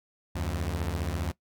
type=beating tone pair; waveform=sawtooth; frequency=74 / 89 Hz; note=D2 / F2; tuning=+14 / +33 cents; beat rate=15 Hz; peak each=-28 dBFS; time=0.35-1.32 s; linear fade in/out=10 ms; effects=noise-tail reverb RT60 0.1 s tail -19 dB re dry